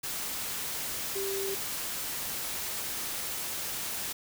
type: tone in noise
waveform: sine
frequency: 391.8 Hz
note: G4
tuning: 1 cent flat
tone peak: -32 dBFS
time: 1.15-1.55 s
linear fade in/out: 10 ms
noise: white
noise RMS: -35 dBFS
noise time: 0.03-4.13 s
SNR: 0 dB
effects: none